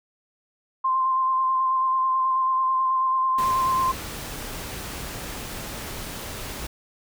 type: tone with vibrato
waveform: sine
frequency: 1046.5 Hz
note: C6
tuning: in tune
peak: -19 dBFS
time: 0.84-3.92 s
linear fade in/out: 10 ms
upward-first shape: square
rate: 9.2 Hz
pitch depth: 13 cents each way
type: noise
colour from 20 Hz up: pink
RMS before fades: -34 dBFS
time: 3.38-6.67 s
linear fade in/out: 5 ms
effects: none